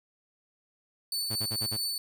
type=tone with tremolo; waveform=sawtooth; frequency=4492 Hz; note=C#8; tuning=22 cents sharp; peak=-26 dBFS; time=1.12-1.98 s; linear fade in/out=2 ms; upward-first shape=sine; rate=4.5 Hz; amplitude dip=25%
type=tone bursts; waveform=sawtooth; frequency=110 Hz; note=A2; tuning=in tune; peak=-30 dBFS; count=5; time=1.3-1.768 s; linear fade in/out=10 ms; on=56 ms; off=47 ms
effects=none